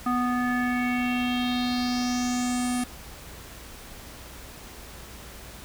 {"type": "tone with low-pass filter sweep", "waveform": "square", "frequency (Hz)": 246.9, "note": "B3", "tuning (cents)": 0, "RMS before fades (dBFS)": -26, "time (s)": [0.06, 2.84], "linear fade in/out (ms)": 5, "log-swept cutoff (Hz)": [1200, 10000], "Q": 4.2, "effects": ["added 60 Hz sine -48 dBFS peak until 5.64 s", "pink hiss -44 dBFS RMS until 5.64 s"]}